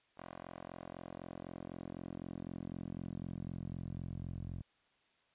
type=tone with band-pass filter sweep; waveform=10% pulse; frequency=43.96 Hz; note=F1; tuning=12 cents sharp; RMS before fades=-45 dBFS; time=0.17-4.62 s; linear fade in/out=10 ms; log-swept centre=900 to 93 Hz; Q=1; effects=white hiss -73 dBFS RMS until 5.34 s + resampled to 8000 Hz

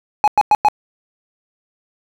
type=tone bursts; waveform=triangle; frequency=841 Hz; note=G#5; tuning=22 cents sharp; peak=-6 dBFS; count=4; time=0.24-0.685 s; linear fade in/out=0 ms; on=37 ms; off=99 ms; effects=8-bit

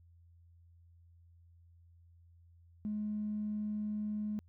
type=tone with tanh clipping; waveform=triangle; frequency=210.8 Hz; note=G#3; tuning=26 cents sharp; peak=-34 dBFS; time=2.85-4.39 s; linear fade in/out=0 ms; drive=4 dB; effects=added 85 Hz sine -59 dBFS peak until 4.48 s

